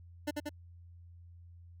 25% pulse tone with echo, 296.1 Hz, D4, 14 cents sharp, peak -28 dBFS, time 0.27-0.31 s, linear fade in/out 10 ms, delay 92 ms, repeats 2, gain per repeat -2 dB, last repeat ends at 0.494 s, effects added 86 Hz sine -51 dBFS peak until 1.8 s

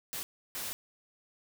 white noise bursts at uneven times, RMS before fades -38 dBFS, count 2, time 0.13-0.23 / 0.55-0.73 s, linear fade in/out 0 ms, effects none

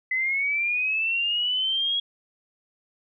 sine linear sweep, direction up, 2012 to 3322 Hz, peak -22 dBFS, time 0.11-2 s, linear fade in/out 5 ms, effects none

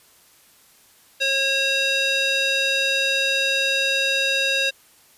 square tone with band-pass filter, 543 Hz, C#5, 36 cents flat, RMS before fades -21 dBFS, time 1.2-4.71 s, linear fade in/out 20 ms, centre 3300 Hz, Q 2, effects white hiss -54 dBFS RMS until 5.17 s + resampled to 32000 Hz

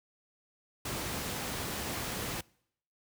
pink noise, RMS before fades -36 dBFS, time 0.85-2.41 s, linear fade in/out 5 ms, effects noise-tail reverb RT60 0.7 s tail -25 dB re dry + high-pass 60 Hz 12 dB/octave

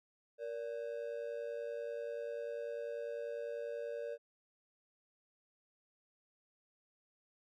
triangle ring-modulated tone, 523.3 Hz, C5, in tune, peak -34 dBFS, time 0.38-4.18 s, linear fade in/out 50 ms, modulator 55.1 Hz, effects none

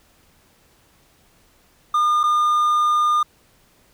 triangle tone with dropouts, 1212 Hz, D#6, 46 cents flat, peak -13 dBFS, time 1.94-3.23 s, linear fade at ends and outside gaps 5 ms, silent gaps 2.233-2.237 s, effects pink hiss -57 dBFS RMS until 3.93 s

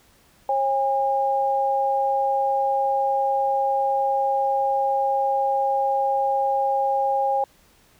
sine tone pair together, 542 / 812.1 Hz, C#5 / G#5, -39 / -39 cents, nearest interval perfect fifth, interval 700 cents, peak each -24 / -20 dBFS, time 0.49-7.44 s, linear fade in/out 2 ms, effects pink hiss -57 dBFS RMS until 7.99 s

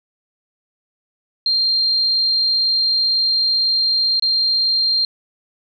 sine tone with dropouts, 4186 Hz, C8, in tune, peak -14 dBFS, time 1.46-5.05 s, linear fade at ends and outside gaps 2 ms, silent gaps 4.197-4.223 s, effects none

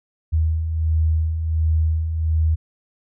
sine beating tone pair, 78.5 / 79.9 Hz, D#2 / D#2, +16 / +47 cents, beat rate 1.4 Hz, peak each -26 / -17 dBFS, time 0.32-2.56 s, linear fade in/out 20 ms, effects none

